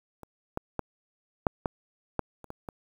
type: clicks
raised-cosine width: 1 ms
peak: -29 / -16 / -15 / -8 / -13 / -12 / -30 / -24 / -23 dBFS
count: 9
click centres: 0.233 / 0.574 / 0.793 / 1.468 / 1.658 / 2.193 / 2.443 / 2.504 / 2.688 s
effects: 8-bit